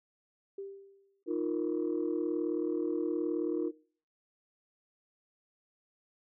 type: tone with exponential decay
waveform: sine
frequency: 393.7 Hz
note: G4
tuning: 8 cents sharp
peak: -36 dBFS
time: 0.58-1.23 s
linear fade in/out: 5 ms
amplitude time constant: 140 ms
type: chord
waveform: sine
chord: Eb suspended second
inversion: none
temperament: just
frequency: 311.1 / 350 / 466.7 Hz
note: Eb4 / F4 / Bb4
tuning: 0 / +4 / +2 cents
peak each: -33 / -32 / -35 dBFS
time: 1.26-3.72 s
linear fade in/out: 50 ms
effects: noise-tail reverb RT60 0.5 s tail -22 dB re dry + tanh soft clip ceiling -23 dBFS